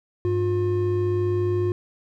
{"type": "tone pair together", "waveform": "triangle", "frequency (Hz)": [100.8, 356.9], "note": ["G2", "F4"], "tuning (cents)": [49, 38], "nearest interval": "octave + minor seventh", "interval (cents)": 2189, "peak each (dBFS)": [-22, -20], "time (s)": [0.25, 1.72], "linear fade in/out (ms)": 0, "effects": []}